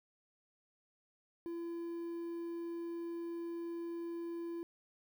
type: tone with quantisation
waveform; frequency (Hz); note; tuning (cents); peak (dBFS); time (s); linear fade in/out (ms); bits
triangle; 338.5; E4; +46; -37; 1.46-4.63; 0; 11
effects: none